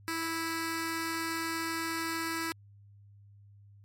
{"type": "tone with notch filter", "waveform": "10% pulse", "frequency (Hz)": 328.3, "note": "E4", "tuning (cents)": -7, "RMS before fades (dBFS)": -34, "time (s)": [0.08, 2.52], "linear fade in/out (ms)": 0, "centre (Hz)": 680, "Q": 1, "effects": ["added 101 Hz sine -53 dBFS peak until 3.84 s", "MP3 64 kbps"]}